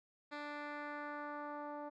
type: tone with low-pass filter sweep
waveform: 10% pulse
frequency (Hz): 293.7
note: D4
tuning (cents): 0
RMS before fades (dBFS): -45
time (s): 0.31-1.9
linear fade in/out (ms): 20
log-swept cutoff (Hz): 3300 to 800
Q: 1.4
effects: none